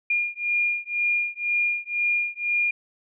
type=beating tone pair; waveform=sine; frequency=2416 / 2418 Hz; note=D7 / D7; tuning=+48 / +50 cents; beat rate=2 Hz; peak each=-25 dBFS; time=0.1-2.71 s; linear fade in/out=5 ms; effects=none